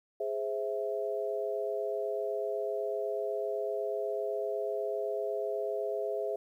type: chord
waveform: sine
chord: Ab augmented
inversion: none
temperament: equal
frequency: 415.3 / 523.3 / 659.3 Hz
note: Ab4 / C5 / E5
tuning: 0 / 0 / 0 cents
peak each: -34 / -37 / -35 dBFS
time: 0.2-6.36 s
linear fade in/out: 5 ms
effects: 11-bit